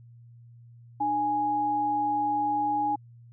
sine tone pair together, 300.1 / 830 Hz, D4 / G#5, +38 / -1 cents, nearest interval octave + tritone, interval 1761 cents, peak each -33 / -24 dBFS, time 1-2.96 s, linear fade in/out 10 ms, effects added 118 Hz sine -48 dBFS peak until 3.32 s

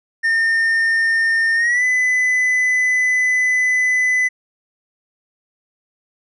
triangle tone with pitch glide, 1818 to 2006 Hz, A#6 to B6, -44 to +26 cents, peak -12 dBFS, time 0.23-4.29 s, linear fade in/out 20 ms, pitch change +170 cents, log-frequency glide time 1.55-1.84 s, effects resampled to 24000 Hz

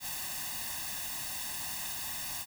white noise with comb filter, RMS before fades -38 dBFS, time 0-2.46 s, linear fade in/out 50 ms, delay 1.1 ms, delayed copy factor +0.85, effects none

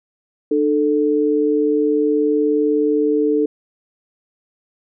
sine tone pair together, 300.6 / 440 Hz, D4 / A4, +40 / 0 cents, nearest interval perfect fifth, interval 660 cents, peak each -17 / -16 dBFS, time 0.51-3.46 s, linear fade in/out 5 ms, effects none

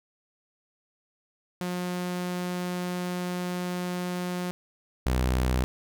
sawtooth tone pair in turn, 179.1 / 63.08 Hz, F3 / B1, +44 / +37 cents, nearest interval octave + tritone, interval 1807 cents, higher first, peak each -25 / -19 dBFS, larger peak second, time 1.61-4.51 / 5.06-5.64 s, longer first, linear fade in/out 0 ms, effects none

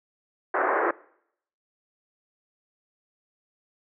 pink band-pass noise, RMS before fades -24 dBFS, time 0.54-0.91 s, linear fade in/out 5 ms, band 350 to 1800 Hz, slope 48 dB/octave, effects noise-tail reverb RT60 0.7 s tail -22 dB re dry

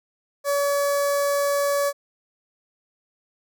sawtooth tone with notch filter, 568 Hz, C#5, 42 cents sharp, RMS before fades -22 dBFS, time 0.44-1.93 s, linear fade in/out 50 ms, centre 2900 Hz, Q 0.78, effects none

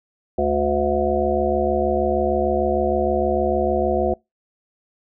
harmonic tone with a mistuned harmonic, 72.8 Hz, D2, 15 cents flat, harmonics 1 / 3 / 5 / 7 / 9 / 10, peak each -27 / -27 / -22 / -24 / -23 / -25 dBFS, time 0.38-4.14 s, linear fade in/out 5 ms, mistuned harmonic 10, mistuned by -15 cents, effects noise-tail reverb RT60 0.2 s tail -26 dB re dry

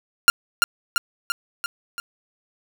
sawtooth tone with echo, 1396.9 Hz, F6, in tune, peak -5 dBFS, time 0.28-0.3 s, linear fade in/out 0 ms, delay 340 ms, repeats 5, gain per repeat -4 dB, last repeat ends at 2 s, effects none

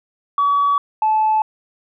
sine tone pair in turn, 1137 / 867.7 Hz, C#6 / A5, +44 / -24 cents, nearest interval perfect fourth, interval 468 cents, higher first, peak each -12 dBFS, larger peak neither, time 0.38-0.78 / 1.02-1.42 s, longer neither, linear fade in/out 2 ms, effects tanh soft clip ceiling -9 dBFS

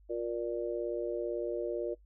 harmonic tone, 117.9 Hz, A#2, 20 cents sharp, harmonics 3 / 4 / 5, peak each -35 / -36 / -37 dBFS, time 0.09-1.95 s, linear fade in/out 20 ms, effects noise-tail reverb RT60 0.1 s tail -19 dB re dry + added 50 Hz sine -57 dBFS peak until 2.05 s

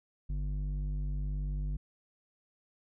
square tone with low-pass filter, 49.32 Hz, G1, 11 cents sharp, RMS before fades -34 dBFS, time 0.29-1.77 s, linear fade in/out 10 ms, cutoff 150 Hz, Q 1.3, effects none

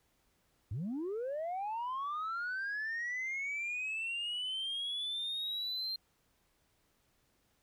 sine linear sweep, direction up, 86.5 to 4186 Hz, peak -33 dBFS, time 0.71-5.96 s, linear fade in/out 5 ms, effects tanh soft clip ceiling -33 dBFS + pink hiss -74 dBFS RMS until 7.62 s

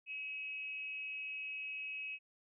sine tone with frequency modulation, 2559 Hz, D#7, 48 cents sharp, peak -40 dBFS, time 0.06-2.19 s, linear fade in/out 50 ms, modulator 276 Hz, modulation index 0.37, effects none

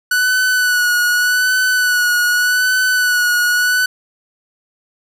45% pulse tone with vibrato, 1480 Hz, F#6, in tune, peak -12 dBFS, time 0.11-3.86 s, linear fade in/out 5 ms, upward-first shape sine, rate 0.84 Hz, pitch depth 33 cents each way, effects none

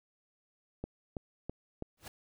click train, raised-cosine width 2 ms, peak -24 dBFS, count 4, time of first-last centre 0.84-1.824 s, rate 3.05 Hz
pink noise with exponential growth, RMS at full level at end -41 dBFS, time 1.97-2.08 s, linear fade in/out 5 ms, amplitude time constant 23 ms
effects none

